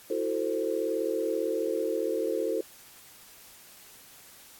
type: chord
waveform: sine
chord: F# half-diminished seventh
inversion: third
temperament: equal with one note detuned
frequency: 329.6 / 370 / 445.1 / 523.3 Hz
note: E4 / F#4 / A4 / C5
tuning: 0 / 0 / +20 / 0 cents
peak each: -33 / -34 / -30 / -32 dBFS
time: 0.1-2.61 s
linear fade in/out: 5 ms
effects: white hiss -52 dBFS RMS until 4.59 s + AAC 64 kbps